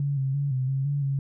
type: tone with pitch steps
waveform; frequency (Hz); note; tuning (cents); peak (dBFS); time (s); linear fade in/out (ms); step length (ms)
sine; 141.7 / 134.3 / 141.6 / 129.6 / 135 / 142.8 / 137.6; C#3 / C3 / C#3 / C3 / C#3 / D3 / C#3; +38 / +46 / +37 / -16 / -45 / -48 / -12; -23; 0-1.19; 2; 170
effects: none